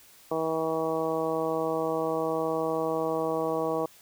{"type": "harmonic tone", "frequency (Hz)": 160.7, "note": "E3", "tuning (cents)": -44, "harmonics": [1, 2, 3, 4, 5, 6, 7], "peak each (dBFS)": [-40, -33, -29, -32, -36, -38, -36], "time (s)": [0.31, 3.86], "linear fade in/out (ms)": 5, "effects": ["white hiss -55 dBFS RMS until 4.01 s"]}